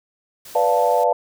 white noise, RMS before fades -40 dBFS, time 0.45-1.04 s, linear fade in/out 5 ms
sine chord, B half-diminished seventh, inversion none, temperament equal with one note detuned, 493.9 / 585 / 698.5 / 880 Hz, B4 / D5 / F5 / A5, 0 / -7 / 0 / 0 cents, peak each -20 dBFS, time 0.55-1.13 s, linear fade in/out 5 ms
effects none

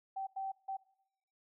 sine tone bursts at uneven times, 774 Hz, G5, 22 cents flat, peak -36 dBFS, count 3, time 0.16-0.27 / 0.36-0.52 / 0.68-0.77 s, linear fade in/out 10 ms, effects noise-tail reverb RT60 0.8 s tail -21 dB re dry

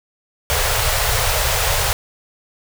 pink band-stop noise, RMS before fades -18 dBFS, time 0.5-1.93 s, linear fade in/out 0 ms, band 130 to 450 Hz, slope 48 dB/octave, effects none

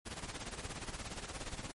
pink noise with tremolo, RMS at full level -41 dBFS, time 0.05-1.72 s, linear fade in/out 20 ms, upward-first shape sine, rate 17 Hz, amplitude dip 70%, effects MP3 48 kbps

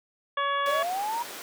harmonic tone, 563 Hz, C#5, 27 cents sharp, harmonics 1 / 2 / 3 / 4 / 5 / 6, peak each -33 / -26 / -32 / -40 / -42 / -37 dBFS, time 0.37-0.83 s, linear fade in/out 5 ms
pink high-pass noise, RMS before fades -40 dBFS, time 0.66-1.42 s, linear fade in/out 0 ms, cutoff 460 Hz, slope 12 dB/octave
sine linear sweep, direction up, 554.4 to 967 Hz, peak -27 dBFS, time 0.67-1.23 s, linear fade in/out 10 ms
effects none

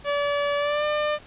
sawtooth tone with pitch glide, 575 to 599.4 Hz, D5 to D5, -37 to +35 cents, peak -18 dBFS, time 0.04-1.19 s, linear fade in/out 50 ms, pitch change +72 cents, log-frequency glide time 0.57-0.85 s, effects pink hiss -48 dBFS RMS until 1.26 s + resampled to 8000 Hz

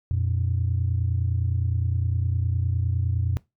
sine tone pair together, 87.93 / 117.7 Hz, F2 / A#2, +12 / +17 cents, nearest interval perfect fourth, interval 505 cents, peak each -22 / -25 dBFS, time 0.11-3.37 s, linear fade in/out 0 ms, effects noise-tail reverb RT60 0.2 s tail -21 dB re dry + tanh soft clip ceiling -15 dBFS

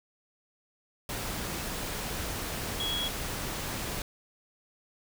sine tone in noise, 3329 Hz, G#7, 3 cents sharp, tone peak -30 dBFS, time 2.8-3.08 s, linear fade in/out 2 ms, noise pink, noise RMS -35 dBFS, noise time 1.09-4.02 s, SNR +2 dB, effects none

